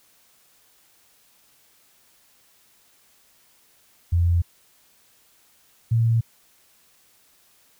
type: tone pair in turn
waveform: sine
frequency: 86 / 114.8 Hz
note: F2 / A#2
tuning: -26 / -26 cents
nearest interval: perfect fourth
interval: 500 cents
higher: second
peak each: -16 dBFS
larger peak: neither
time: 4.12-4.42 / 5.91-6.21 s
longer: neither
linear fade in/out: 10 ms
effects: white hiss -59 dBFS RMS until 7.79 s